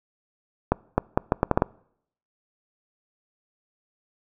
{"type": "accelerating click train", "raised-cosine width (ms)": 1, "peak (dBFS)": -4, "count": 8, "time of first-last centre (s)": [0.72, 1.621], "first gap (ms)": 260, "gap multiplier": 0.75, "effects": ["noise-tail reverb RT60 0.7 s tail -25 dB re dry"]}